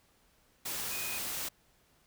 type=tone in noise; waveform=sine; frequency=2489 Hz; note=D#7; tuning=in tune; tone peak=-41 dBFS; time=0.91-1.19 s; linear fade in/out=10 ms; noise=white; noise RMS=-37 dBFS; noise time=0.65-1.49 s; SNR=-7 dB; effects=pink hiss -68 dBFS RMS until 2.06 s